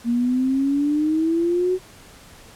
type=exponential sweep; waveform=sine; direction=up; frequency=233.1 to 374.2 Hz; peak=-17 dBFS; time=0.04-1.79 s; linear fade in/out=50 ms; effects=pink hiss -46 dBFS RMS until 2.55 s + low-pass 12000 Hz 12 dB/octave